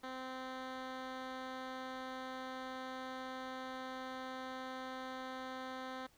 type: tone with low-pass filter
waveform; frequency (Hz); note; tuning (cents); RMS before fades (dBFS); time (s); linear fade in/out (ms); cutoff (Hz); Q
10% pulse; 259.3; C4; -15; -45; 0.03-6.07; 10; 3500; 0.96
effects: pink hiss -69 dBFS RMS until 6.17 s